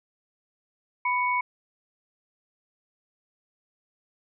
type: tone pair together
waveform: sine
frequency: 992 / 2227 Hz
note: B5 / C#7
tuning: +7 / +7 cents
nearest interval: octave + major second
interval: 1400 cents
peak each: -24 / -27 dBFS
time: 1.05-1.41 s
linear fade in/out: 5 ms
effects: none